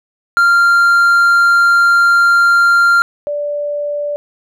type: tone pair in turn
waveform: triangle / sine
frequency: 1390 / 584.4 Hz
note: F6 / D5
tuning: -9 / -9 cents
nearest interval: octave + minor third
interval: 1500 cents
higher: first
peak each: -5 / -16 dBFS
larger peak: first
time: 0.37-3.02 / 3.27-4.16 s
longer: first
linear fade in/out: 0 ms
effects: none